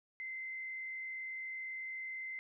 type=tone with frequency modulation; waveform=sine; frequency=2068 Hz; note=C7; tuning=21 cents flat; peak=-40 dBFS; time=0.2-2.39 s; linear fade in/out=0 ms; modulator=42.1 Hz; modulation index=0.56; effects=none